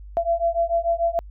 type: beating tone pair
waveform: sine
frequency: 673 / 679.8 Hz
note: E5 / F5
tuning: +36 / -47 cents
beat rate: 6.8 Hz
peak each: -22 dBFS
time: 0.17-1.19 s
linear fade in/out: 0 ms
effects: added 50 Hz sine -37 dBFS peak until 1.3 s